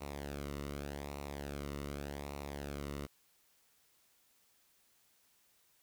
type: tone with flanger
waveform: sawtooth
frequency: 71.3 Hz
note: C#2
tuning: 49 cents sharp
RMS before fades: -43 dBFS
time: 0-3.07 s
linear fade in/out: 20 ms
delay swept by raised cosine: 0.61 to 1.24 ms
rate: 0.85 Hz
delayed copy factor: -0.65
effects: white hiss -71 dBFS RMS until 5.82 s

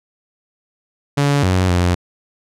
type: tone with pitch steps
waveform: sawtooth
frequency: 142.6 / 92.5 / 88.7 Hz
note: C#3 / F#2 / F2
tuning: +49 / 0 / +27 cents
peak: -9 dBFS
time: 1.17-1.95 s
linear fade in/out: 10 ms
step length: 260 ms
effects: low-pass 9000 Hz 12 dB/octave

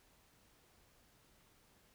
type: silence
effects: pink hiss -69 dBFS RMS until 1.94 s

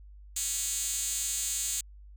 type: tone with high-pass filter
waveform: 5% pulse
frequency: 277.2 Hz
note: C#4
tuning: in tune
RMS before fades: -32 dBFS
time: 0.36-1.81 s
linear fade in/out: 5 ms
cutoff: 6300 Hz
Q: 3.2
effects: added 50 Hz sine -47 dBFS peak until 2.16 s

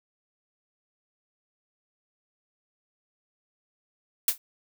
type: noise with exponential decay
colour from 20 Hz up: blue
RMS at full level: -17 dBFS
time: 4.28-4.38 s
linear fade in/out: 2 ms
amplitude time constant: 21 ms
effects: none

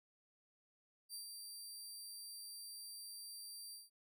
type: tone with ADSR envelope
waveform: 20% pulse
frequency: 4699 Hz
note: D8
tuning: in tune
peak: -39 dBFS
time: 1.09-3.9 s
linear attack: 51 ms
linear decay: 110 ms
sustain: -4 dB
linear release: 170 ms
effects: none

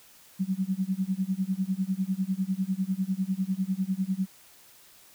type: tone with tremolo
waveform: sine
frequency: 189.8 Hz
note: F#3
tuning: 44 cents sharp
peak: -22 dBFS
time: 0.39-4.27 s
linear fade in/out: 20 ms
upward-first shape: sine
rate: 10 Hz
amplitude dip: 95%
effects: white hiss -55 dBFS RMS until 5.14 s

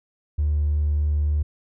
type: tone with hard clipping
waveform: sine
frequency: 74.7 Hz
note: D2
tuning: 30 cents sharp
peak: -19 dBFS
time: 0.38-1.43 s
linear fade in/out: 10 ms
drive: 1 dB
effects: none

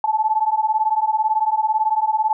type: beating tone pair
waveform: sine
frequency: 860 / 878 Hz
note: A5 / A5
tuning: -40 / -4 cents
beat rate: 18 Hz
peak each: -19 dBFS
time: 0.04-2.33 s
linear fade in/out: 2 ms
effects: none

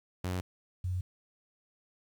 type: tone pair in turn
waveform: sawtooth / sine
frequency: 91.1 / 91.1 Hz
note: F#2 / F#2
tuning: -26 / -26 cents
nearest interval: unison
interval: 0 cents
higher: neither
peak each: -28 / -30 dBFS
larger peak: first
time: 0.24-0.41 / 0.84-1.01 s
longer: neither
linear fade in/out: 5 ms
effects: 10-bit

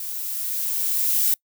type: noise with level ramp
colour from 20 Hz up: violet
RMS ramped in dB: -31 to -19 dBFS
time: 0-1.34 s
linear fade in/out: 2 ms
effects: noise-tail reverb RT60 0.1 s tail -26 dB re dry

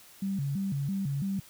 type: tone with vibrato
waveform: sine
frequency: 165.2 Hz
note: E3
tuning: 4 cents sharp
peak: -28 dBFS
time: 0.22-1.4 s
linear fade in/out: 5 ms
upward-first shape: square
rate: 3 Hz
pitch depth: 290 cents each way
effects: white hiss -54 dBFS RMS until 1.49 s

